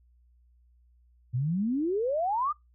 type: exponential sweep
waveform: sine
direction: up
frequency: 116.54 to 1258 Hz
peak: -25 dBFS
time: 1.33-2.53 s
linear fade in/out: 20 ms
effects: noise-tail reverb RT60 0.2 s tail -26 dB re dry + added 60 Hz sine -59 dBFS peak until 2.74 s